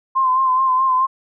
sine tone with vibrato, 1041 Hz, C6, 9 cents flat, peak -13 dBFS, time 0.15-1.07 s, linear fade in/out 20 ms, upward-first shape sine, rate 4.7 Hz, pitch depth 40 cents each way, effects none

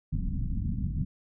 pink low-pass noise, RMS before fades -30 dBFS, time 0.12-1.05 s, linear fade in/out 10 ms, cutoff 240 Hz, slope 48 dB/octave, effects none

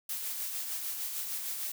blue noise with tremolo, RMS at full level -35 dBFS, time 0.09-1.72 s, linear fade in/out 5 ms, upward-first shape sine, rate 6.6 Hz, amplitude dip 35%, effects none

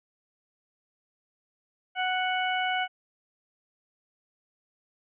harmonic tone, 740 Hz, F#5, in tune, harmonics 1 / 2 / 3 / 4, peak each -28 / -31 / -33 / -34 dBFS, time 1.95-2.88 s, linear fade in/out 50 ms, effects none

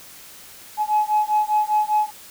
sine beating tone pair, 846 / 851 Hz, G#5 / G#5, +32 / +42 cents, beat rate 5 Hz, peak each -19 dBFS, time 0.77-2.11 s, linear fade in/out 50 ms, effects tanh soft clip ceiling -11 dBFS + white hiss -43 dBFS RMS until 2.3 s

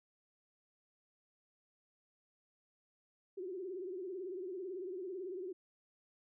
sine tone with vibrato, 370.7 Hz, F#4, 3 cents sharp, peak -40 dBFS, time 3.37-5.53 s, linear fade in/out 10 ms, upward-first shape triangle, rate 18 Hz, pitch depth 140 cents each way, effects none

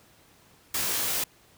white noise with comb filter, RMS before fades -28 dBFS, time 0.74-1.24 s, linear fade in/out 5 ms, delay 16 ms, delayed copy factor -0.9, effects pink hiss -58 dBFS RMS until 1.57 s + high-pass 60 Hz 12 dB/octave

